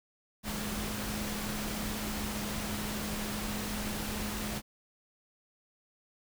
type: tone in noise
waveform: sine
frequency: 210 Hz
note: G#3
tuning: 19 cents sharp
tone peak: -38 dBFS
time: 0.43-4.62 s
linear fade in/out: 50 ms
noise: pink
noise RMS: -37 dBFS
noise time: 0.43-4.62 s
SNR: -4 dB
effects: none